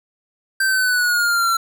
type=exponential sweep; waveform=square; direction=down; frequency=1568 to 1348 Hz; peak=-16 dBFS; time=0.6-1.57 s; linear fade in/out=5 ms; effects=none